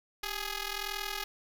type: ring-modulated tone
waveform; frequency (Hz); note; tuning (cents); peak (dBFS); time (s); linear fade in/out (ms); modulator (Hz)
5% pulse; 415.3; G#4; 0; -20; 0.23-1.24; 5; 436
effects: none